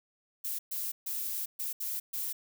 violet noise bursts at uneven times, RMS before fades -35 dBFS, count 6, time 0.44-0.59 / 0.71-0.92 / 1.06-1.46 / 1.59-1.73 / 1.8-2 / 2.13-2.33 s, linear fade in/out 10 ms, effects none

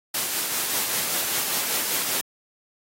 white noise with tremolo, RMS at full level -24 dBFS, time 0.14-2.21 s, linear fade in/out 5 ms, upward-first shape triangle, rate 5.1 Hz, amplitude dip 35%, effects high-pass 150 Hz 12 dB/octave + AAC 48 kbps

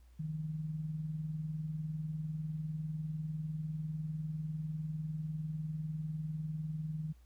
sine tone with tremolo, 155.56 Hz, D#3, in tune, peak -33 dBFS, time 0.19-7.13 s, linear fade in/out 10 ms, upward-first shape triangle, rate 20 Hz, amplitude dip 60%, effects added 60 Hz sine -57 dBFS peak until 7.25 s + pink hiss -73 dBFS RMS until 7.25 s

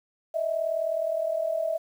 sine tone pair together, 616 / 655.5 Hz, D#5 / E5, -17 / -10 cents, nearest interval minor second, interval 107 cents, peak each -30 / -26 dBFS, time 0.34-1.78 s, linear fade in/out 10 ms, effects 9-bit

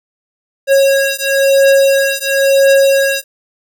square beating tone pair, 547 / 547.98 Hz, C#5 / C#5, -23 / -20 cents, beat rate 0.98 Hz, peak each -12 dBFS, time 0.67-3.24 s, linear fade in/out 50 ms, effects none

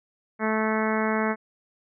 harmonic tone, 218.2 Hz, A3, 14 cents flat, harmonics 1 / 2 / 3 / 4 / 5 / 6 / 7 / 8 / 9 / 10, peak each -26 / -29 / -31 / -32 / -33 / -34 / -34 / -35 / -36 / -36 dBFS, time 0.39-1.36 s, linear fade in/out 50 ms, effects none

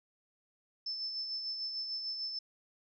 sine tone with tremolo, 5274 Hz, E8, in tune, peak -34 dBFS, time 0.86-2.39 s, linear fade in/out 5 ms, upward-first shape sine, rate 6.7 Hz, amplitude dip 40%, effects none

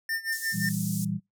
square tone with tremolo, 1802 Hz, A6, 41 cents sharp, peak -27 dBFS, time 0.09-0.69 s, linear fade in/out 2 ms, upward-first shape sine, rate 5.7 Hz, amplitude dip 90%
pink band-pass noise, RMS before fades -38 dBFS, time 0.32-1.05 s, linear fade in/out 5 ms, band 6200 to 16000 Hz, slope 24 dB/octave
sine chord, E diminished, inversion second, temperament equal, 116.54 / 164.81 / 196 Hz, Bb2 / E3 / G3, 0 / 0 / 0 cents, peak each -34 / -31 / -30 dBFS, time 0.52-1.2 s, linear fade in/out 50 ms
effects noise-tail reverb RT60 0.2 s tail -22 dB re dry

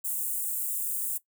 white high-pass noise, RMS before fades -31 dBFS, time 0.04-1.18 s, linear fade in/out 10 ms, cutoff 7800 Hz, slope 48 dB/octave, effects noise-tail reverb RT60 0.1 s tail -17 dB re dry

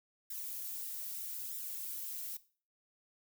violet noise with flanger, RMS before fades -42 dBFS, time 0.3-2.37 s, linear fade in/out 5 ms, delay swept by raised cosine 0.55 to 6.55 ms, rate 0.8 Hz, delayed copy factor +0.75, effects noise-tail reverb RT60 0.4 s tail -17 dB re dry

